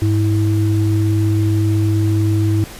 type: tone pair together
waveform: sine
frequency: 102.4 / 325.5 Hz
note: G#2 / E4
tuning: -24 / -22 cents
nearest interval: octave + minor sixth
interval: 2002 cents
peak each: -13 / -19 dBFS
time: 0.02-2.64 s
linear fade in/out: 0 ms
effects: pink hiss -35 dBFS RMS until 2.79 s + resampled to 32000 Hz